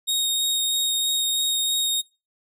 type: tone with vibrato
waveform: sawtooth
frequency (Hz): 3732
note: A#7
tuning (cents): +1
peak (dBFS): -18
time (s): 0.07-2.02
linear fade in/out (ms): 20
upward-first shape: triangle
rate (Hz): 3.1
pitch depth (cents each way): 10
effects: noise-tail reverb RT60 0.3 s tail -26 dB re dry